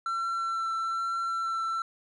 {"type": "tone with vibrato", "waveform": "triangle", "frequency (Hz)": 1347, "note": "E6", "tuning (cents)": 37, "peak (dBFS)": -26, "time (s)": [0.06, 1.82], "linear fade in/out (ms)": 2, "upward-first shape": "triangle", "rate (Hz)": 1.1, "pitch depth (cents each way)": 13, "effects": ["resampled to 24000 Hz", "11-bit"]}